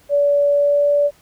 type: tone with pitch glide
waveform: sine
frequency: 574 to 578.7 Hz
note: D5 to D5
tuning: -40 to -26 cents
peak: -12 dBFS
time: 0.09-1.11 s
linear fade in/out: 50 ms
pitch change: +14 cents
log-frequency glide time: 0.5-0.9 s
effects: pink hiss -53 dBFS RMS until 1.21 s